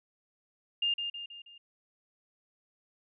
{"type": "tone with echo", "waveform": "sine", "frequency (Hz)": 2812, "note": "F7", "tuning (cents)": 11, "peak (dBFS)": -26, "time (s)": [0.82, 0.94], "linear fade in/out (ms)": 5, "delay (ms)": 160, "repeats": 4, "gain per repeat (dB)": -6, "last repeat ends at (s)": 1.58, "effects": []}